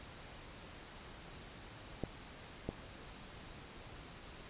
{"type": "clicks", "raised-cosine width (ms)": 2, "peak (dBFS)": -23, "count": 2, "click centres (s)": [2.037, 2.69], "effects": ["pink hiss -52 dBFS RMS until 4.49 s", "resampled to 8000 Hz"]}